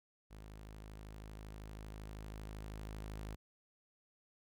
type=tone with level ramp; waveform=sawtooth; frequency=52.7 Hz; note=G#1; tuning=26 cents sharp; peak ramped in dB=-47 to -39 dBFS; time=0.3-3.36 s; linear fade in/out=20 ms; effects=none